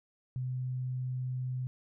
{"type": "tone", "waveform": "sine", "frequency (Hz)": 127.5, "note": "C3", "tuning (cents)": -44, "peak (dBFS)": -32, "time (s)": [0.36, 1.67], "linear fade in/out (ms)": 0, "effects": []}